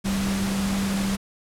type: tone in noise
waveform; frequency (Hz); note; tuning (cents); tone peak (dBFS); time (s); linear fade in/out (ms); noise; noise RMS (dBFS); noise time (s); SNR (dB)
sine; 195.9; G3; -1; -23; 0.04-1.17; 20; pink; -30; 0.04-1.17; +4
effects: low-pass 11000 Hz 12 dB/octave